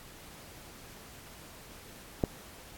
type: click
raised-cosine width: 2 ms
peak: -12 dBFS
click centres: 2.238 s
effects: pink hiss -51 dBFS RMS until 2.77 s + AAC 64 kbps